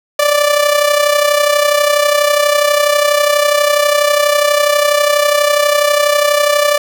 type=tone with amplitude modulation; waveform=sawtooth; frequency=586 Hz; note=D5; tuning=4 cents flat; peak=-3 dBFS; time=0.19-6.78 s; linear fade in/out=5 ms; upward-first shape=sine; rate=32.2 Hz; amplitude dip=60%; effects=none